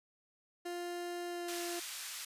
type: tone with pitch glide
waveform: 30% pulse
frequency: 350 to 346.4 Hz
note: F4 to F4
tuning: +4 to -14 cents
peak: -36 dBFS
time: 0.65-1.8 s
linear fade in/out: 10 ms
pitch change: -18 cents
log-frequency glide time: 1.27-1.58 s
type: band-pass noise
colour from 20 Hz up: white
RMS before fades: -44 dBFS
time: 1.48-2.25 s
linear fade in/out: 5 ms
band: 1400 to 9800 Hz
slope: 12 dB/octave
effects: resampled to 32000 Hz